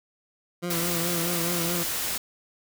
20% pulse tone with vibrato, 171.4 Hz, F3, 32 cents flat, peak -23 dBFS, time 0.62-1.84 s, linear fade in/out 20 ms, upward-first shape triangle, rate 4.7 Hz, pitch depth 61 cents each way
white noise, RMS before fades -29 dBFS, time 0.7-2.18 s, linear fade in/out 5 ms
effects none

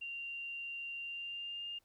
sine tone with pitch glide, 2773 to 2813 Hz, F7 to F7, -13 to +12 cents, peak -40 dBFS, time 0.01-1.79 s, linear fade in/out 10 ms, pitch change +25 cents, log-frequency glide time 0.98-1.68 s, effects pink hiss -75 dBFS RMS until 1.84 s

